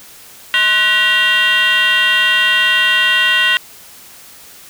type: tone with frequency modulation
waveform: sine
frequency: 2349 Hz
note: D7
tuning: in tune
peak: -8 dBFS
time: 0.54-3.57 s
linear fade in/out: 0 ms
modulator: 430 Hz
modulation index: 2.3
effects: tanh soft clip ceiling -7 dBFS + white hiss -39 dBFS RMS until 4.69 s